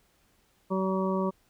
harmonic tone, 189.8 Hz, F#3, 44 cents sharp, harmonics 1 / 2 / 3 / 5 / 6, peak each -28 / -31 / -33 / -35 / -36 dBFS, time 0.7-1.31 s, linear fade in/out 20 ms, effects pink hiss -67 dBFS RMS until 1.49 s

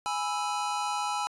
square chord, E major, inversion first, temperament equal, 830.6 / 987.8 / 1318.5 Hz, G#5 / B5 / E6, 0 / 0 / 0 cents, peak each -32 / -35 / -35 dBFS, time 0.06-1.27 s, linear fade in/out 0 ms, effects resampled to 24000 Hz

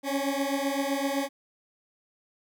20% pulse beating tone pair, 273.4 / 281.2 Hz, C#4 / C#4, -24 / +25 cents, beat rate 7.8 Hz, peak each -24 / -25 dBFS, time 0.03-1.29 s, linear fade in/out 50 ms, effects none

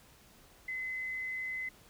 sine tone, 2037 Hz, C7, 47 cents flat, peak -35 dBFS, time 0.68-1.69 s, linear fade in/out 5 ms, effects pink hiss -60 dBFS RMS until 1.89 s

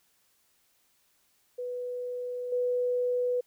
sine tone with level steps, 493.9 Hz, B4, in tune, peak -32 / -25 dBFS, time 1.58-3.41 s, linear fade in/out 10 ms, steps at 2.52 s, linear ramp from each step 5 ms, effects white hiss -69 dBFS RMS until 3.46 s

